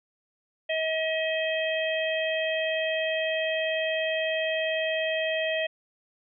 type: harmonic tone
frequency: 637 Hz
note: D#5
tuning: 41 cents sharp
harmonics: 1 / 3 / 4 / 5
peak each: -27 / -32 / -33 / -34 dBFS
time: 0.69-5.67 s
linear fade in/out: 10 ms
effects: none